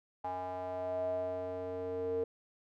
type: tone with band-pass filter sweep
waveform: square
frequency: 91.6 Hz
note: F#2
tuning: 17 cents flat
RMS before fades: -37 dBFS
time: 0.24-2.24 s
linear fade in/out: 5 ms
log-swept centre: 800 to 470 Hz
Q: 9.1
effects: none